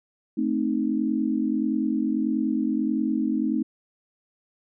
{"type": "chord", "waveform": "sine", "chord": "A diminished", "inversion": "none", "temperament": "equal", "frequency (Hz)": [220, 261.6, 311.1], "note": ["A3", "C4", "Eb4"], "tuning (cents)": [0, 0, 0], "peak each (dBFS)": [-26, -26, -26], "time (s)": [0.37, 3.63], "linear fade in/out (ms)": 10, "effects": []}